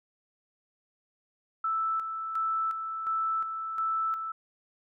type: tone with tremolo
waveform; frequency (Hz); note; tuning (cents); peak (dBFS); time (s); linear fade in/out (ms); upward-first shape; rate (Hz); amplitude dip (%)
sine; 1318.5; E6; 0; -26; 1.64-4.32; 5; square; 1.4; 50
effects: none